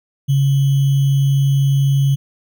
sine tone with sample-and-hold, 138 Hz, C#3, 7 cents flat, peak -11 dBFS, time 0.28-2.16 s, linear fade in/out 20 ms, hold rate 3150 Hz, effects none

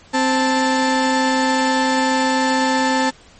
30% pulse tone pair together, 261.6 / 880 Hz, C4 / A5, 0 / 0 cents, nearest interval octave + major sixth, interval 2100 cents, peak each -15 dBFS, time 0.13-3.11 s, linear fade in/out 20 ms, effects pink hiss -47 dBFS RMS until 3.39 s + MP3 32 kbps

